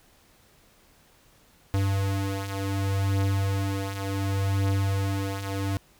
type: beating tone pair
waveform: square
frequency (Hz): 97.4 / 98.08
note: G2 / G2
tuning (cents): -11 / +1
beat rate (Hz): 0.68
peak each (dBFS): -31 / -26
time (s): 1.74-5.77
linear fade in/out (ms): 0
effects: pink hiss -59 dBFS RMS until 5.99 s